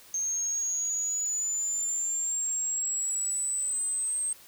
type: linear sweep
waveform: sine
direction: up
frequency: 6380 to 8372 Hz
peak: -27 dBFS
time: 0.14-4.33 s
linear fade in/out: 2 ms
effects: white hiss -53 dBFS RMS until 4.47 s